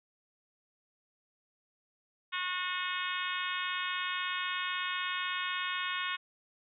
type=harmonic tone; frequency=363.8 Hz; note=F#4; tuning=29 cents flat; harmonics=3 / 4 / 5 / 6 / 7 / 8 / 9 / 10; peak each=-38 / -39 / -40 / -41 / -41 / -42 / -43 / -43 dBFS; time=2.32-6.17 s; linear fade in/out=20 ms; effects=none